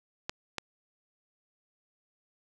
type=clicks; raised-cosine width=0.2 ms; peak=-15 dBFS; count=2; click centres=0.295 / 0.583 s; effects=none